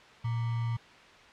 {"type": "tone with sample-and-hold", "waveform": "sine", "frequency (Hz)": 116.54, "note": "A#2", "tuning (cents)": 0, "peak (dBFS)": -28, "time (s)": [0.24, 0.77], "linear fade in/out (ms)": 10, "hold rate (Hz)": 1050, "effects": ["white hiss -53 dBFS RMS until 1.32 s", "low-pass 3000 Hz 12 dB/octave"]}